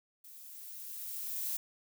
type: noise with level ramp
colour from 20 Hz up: violet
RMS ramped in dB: -53 to -35 dBFS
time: 0.24-1.57 s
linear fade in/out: 5 ms
effects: none